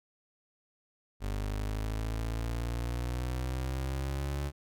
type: exponential sweep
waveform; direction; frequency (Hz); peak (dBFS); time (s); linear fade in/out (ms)
30% pulse; up; 49.61 to 71.3; -29; 1.2-4.52; 50
effects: none